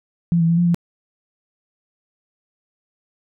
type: tone with pitch steps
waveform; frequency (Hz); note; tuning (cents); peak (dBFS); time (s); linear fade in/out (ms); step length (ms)
sine; 170.4 / 165.3 / 168.4 / 174.2 / 171.7; F3 / E3 / E3 / F3 / F3; -42 / +5 / +37 / -4 / -29; -13; 0.32-0.745; 0; 85
effects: none